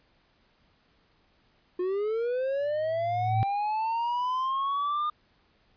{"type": "linear sweep", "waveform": "triangle", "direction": "up", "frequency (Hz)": [354.2, 1218], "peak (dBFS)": -24, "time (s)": [1.79, 5.1], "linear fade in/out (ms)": 5}
{"type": "tone with exponential growth", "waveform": "sine", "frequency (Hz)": 110, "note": "A2", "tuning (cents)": 0, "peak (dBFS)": -21, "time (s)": [2.6, 3.43], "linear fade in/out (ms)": 0, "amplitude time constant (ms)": 180}
{"effects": ["pink hiss -66 dBFS RMS until 5.76 s", "resampled to 11025 Hz"]}